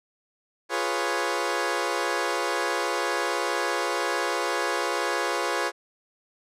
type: chord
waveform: 15% pulse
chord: C# dominant seventh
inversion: first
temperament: equal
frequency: 349.2 / 415.3 / 493.9 / 554.4 Hz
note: E#4 / G#4 / B4 / C#5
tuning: 0 / 0 / 0 / 0 cents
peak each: -24 dBFS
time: 0.69-5.72 s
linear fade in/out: 50 ms
effects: low-pass 9000 Hz 12 dB/octave